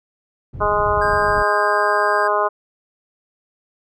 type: low-pass noise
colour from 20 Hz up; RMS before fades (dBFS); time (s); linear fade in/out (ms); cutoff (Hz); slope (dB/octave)
white; -29; 0.53-1.43; 10; 100; 12
type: harmonic tone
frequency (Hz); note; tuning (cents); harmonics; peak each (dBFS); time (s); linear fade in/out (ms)
207.7; G#3; 0; 2 / 3 / 4 / 5 / 6 / 7; -23 / -21 / -24 / -20 / -22 / -28; 0.6-2.49; 20
type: tone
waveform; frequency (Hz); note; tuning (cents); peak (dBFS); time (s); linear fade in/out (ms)
triangle; 1605; G6; +40; -20; 1.01-2.28; 10
effects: none